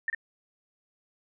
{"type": "tone with echo", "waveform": "sine", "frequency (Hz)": 1807, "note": "A6", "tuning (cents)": 46, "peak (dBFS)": -25, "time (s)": [0.08, 0.1], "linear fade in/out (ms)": 2, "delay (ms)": 48, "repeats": 1, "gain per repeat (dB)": -3, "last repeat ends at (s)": 0.148, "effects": []}